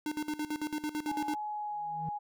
square tone with tremolo, 302.2 Hz, D4, 50 cents sharp, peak -32 dBFS, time 0.06-1.35 s, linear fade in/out 2 ms, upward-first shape square, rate 9 Hz, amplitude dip 80%
sine tone with pitch glide, 844 to 830.5 Hz, G#5 to G#5, +28 to 0 cents, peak -34 dBFS, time 1.07-2.19 s, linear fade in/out 20 ms, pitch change -28 cents, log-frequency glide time 1.45-1.88 s
triangle tone with exponential growth, 158.4 Hz, D#3, 31 cents sharp, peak -32 dBFS, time 1.71-2.09 s, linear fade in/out 2 ms, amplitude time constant 82 ms
effects none

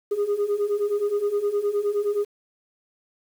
sine beating tone pair, 404.4 / 414 Hz, G#4 / G#4, -46 / -5 cents, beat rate 9.6 Hz, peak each -24 / -21 dBFS, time 0.11-2.25 s, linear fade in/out 10 ms, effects tanh soft clip ceiling -18 dBFS + 8-bit

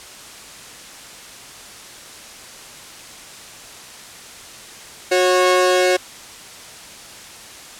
sawtooth tone pair together, 365.1 / 547 Hz, F#4 / C#5, -23 / -23 cents, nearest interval perfect fifth, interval 700 cents, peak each -12 dBFS, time 5.11-5.97 s, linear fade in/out 10 ms, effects white hiss -38 dBFS RMS until 7.79 s + low-pass 9000 Hz 12 dB/octave

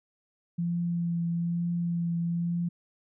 sine tone with vibrato, 170.9 Hz, F3, 37 cents flat, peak -26 dBFS, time 0.58-2.69 s, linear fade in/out 10 ms, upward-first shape triangle, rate 1.1 Hz, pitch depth 18 cents each way, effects none

